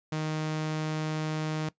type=tone; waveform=sawtooth; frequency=155.56 Hz; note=D#3; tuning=in tune; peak=-25 dBFS; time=0.12-1.69 s; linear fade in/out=5 ms; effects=noise-tail reverb RT60 0.1 s tail -19 dB re dry + resampled to 16000 Hz